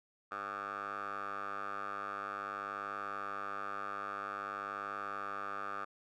10% pulse tone with band-pass filter, 100.5 Hz, G2, 44 cents sharp, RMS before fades -41 dBFS, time 0.31-5.85 s, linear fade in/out 10 ms, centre 1200 Hz, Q 7.7, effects none

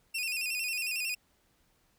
sawtooth tone with vibrato, 2588 Hz, E7, 32 cents flat, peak -28 dBFS, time 0.14-1.15 s, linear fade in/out 10 ms, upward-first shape square, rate 11 Hz, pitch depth 76 cents each way, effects pink hiss -70 dBFS RMS until 1.98 s

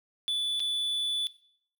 triangle tone with dropouts, 3469 Hz, A7, 25 cents flat, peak -25 dBFS, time 0.28-1.27 s, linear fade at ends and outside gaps 0 ms, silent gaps 0.596-0.602 s, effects noise-tail reverb RT60 0.6 s tail -19 dB re dry

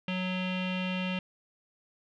square tone with low-pass filter, 184.4 Hz, F#3, 6 cents flat, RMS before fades -32 dBFS, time 0.08-1.19 s, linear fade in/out 2 ms, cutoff 2900 Hz, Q 7.4, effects none

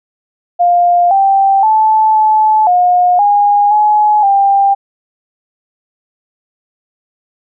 sine tone with pitch steps, 702 / 783 / 871 / 864 / 717 / 819 / 844 / 793 Hz, F5 / G5 / A5 / A5 / F5 / G#5 / G#5 / G5, +9 / -2 / -18 / -32 / +45 / -24 / +28 / +20 cents, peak -6 dBFS, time 0.59-4.75 s, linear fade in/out 20 ms, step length 520 ms, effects none

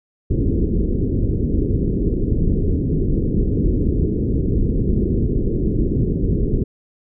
pink low-pass noise, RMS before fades -18 dBFS, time 0.3-6.64 s, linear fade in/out 10 ms, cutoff 430 Hz, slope 48 dB/octave, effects none

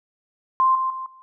sine tone with level steps, 1046.5 Hz, C6, in tune, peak -14 / -20 / -28 / -45 dBFS, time 0.6-1.22 s, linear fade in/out 0 ms, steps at 0.75 / 0.9 / 1.06 s, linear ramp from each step 2 ms, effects none

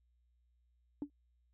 sine tone with exponential decay, 288.4 Hz, D4, 31 cents flat, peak -30 dBFS, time 1.02-1.1 s, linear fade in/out 1 ms, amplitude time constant 16 ms, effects tanh soft clip ceiling -32 dBFS + added 60 Hz sine -70 dBFS peak until 1.53 s

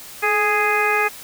harmonic tone with a mistuned harmonic, 415.3 Hz, G#4, in tune, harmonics 1 / 2 / 3 / 4 / 5 / 6, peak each -23 / -23 / -23 / -23 / -23 / -23 dBFS, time 0.22-1.09 s, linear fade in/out 20 ms, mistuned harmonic 1, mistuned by +41 cents, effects white hiss -38 dBFS RMS until 1.23 s

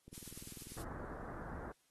click train, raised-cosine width 3 ms, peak -40 dBFS, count 19, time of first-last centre 0.08-0.967 s, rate 20.3 Hz
blue noise with tremolo, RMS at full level -48 dBFS, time 0.13-0.83 s, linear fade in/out 10 ms, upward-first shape triangle, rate 8.9 Hz, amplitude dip 35%
pink low-pass noise, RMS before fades -47 dBFS, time 0.77-1.72 s, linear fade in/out 5 ms, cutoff 1700 Hz, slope 48 dB/octave
effects white hiss -75 dBFS RMS until 1.9 s + AAC 32 kbps

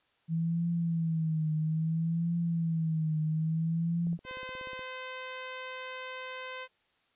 sine tone with vibrato, 162.6 Hz, E3, 23 cents flat, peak -27 dBFS, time 0.28-4.18 s, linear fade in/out 50 ms, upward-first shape triangle, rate 0.6 Hz, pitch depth 87 cents each way
click train, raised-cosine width 2 ms, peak -37 dBFS, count 13, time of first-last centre 4.07-4.793 s, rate 16.6 Hz
10% pulse tone, 514 Hz, C5, 31 cents flat, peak -30 dBFS, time 4.24-6.68 s, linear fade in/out 50 ms
effects white hiss -71 dBFS RMS until 7.15 s + resampled to 8000 Hz

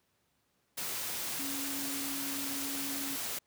sine tone in noise, 277.2 Hz, C#4, in tune, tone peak -40 dBFS, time 1.39-3.16 s, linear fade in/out 10 ms, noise white, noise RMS -37 dBFS, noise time 0.77-3.39 s, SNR -6 dB, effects pink hiss -75 dBFS RMS until 3.46 s + high-pass 80 Hz 12 dB/octave

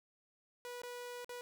sawtooth tone with dropouts, 488.4 Hz, B4, 19 cents flat, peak -40 dBFS, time 0.65-1.41 s, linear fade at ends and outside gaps 0 ms, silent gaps 0.818-0.834 / 1.245-1.293 s, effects 12-bit

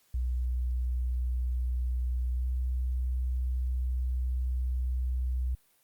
sine tone with pitch glide, 61.74 to 62.78 Hz, B1 to B1, 0 to +29 cents, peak -27 dBFS, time 0.14-5.55 s, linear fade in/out 5 ms, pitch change +29 cents, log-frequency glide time 2.34-2.46 s, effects white hiss -67 dBFS RMS until 5.83 s + Opus 48 kbps

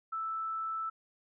sine tone, 1318.5 Hz, E6, in tune, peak -33 dBFS, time 0.12-0.9 s, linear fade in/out 10 ms, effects none

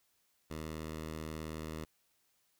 10% pulse tone, 78.6 Hz, D#2, 18 cents sharp, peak -32 dBFS, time 0.5-1.85 s, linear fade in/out 10 ms, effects white hiss -75 dBFS RMS until 2.59 s

